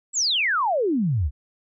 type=exponential sweep; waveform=sine; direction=down; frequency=8020 to 62.4 Hz; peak=-19 dBFS; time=0.13-1.31 s; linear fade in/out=50 ms; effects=none